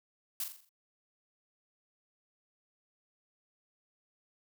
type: noise with echo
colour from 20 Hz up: blue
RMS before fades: -35 dBFS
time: 0.4-0.44 s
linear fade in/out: 2 ms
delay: 42 ms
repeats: 6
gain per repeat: -6 dB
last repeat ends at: 0.692 s
effects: none